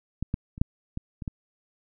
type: clicks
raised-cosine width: 5 ms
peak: -16 / -14 / -27 / -8 / -19 / -23 / -18 dBFS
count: 7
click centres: 0.226 / 0.341 / 0.579 / 0.615 / 0.974 / 1.222 / 1.278 s
effects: none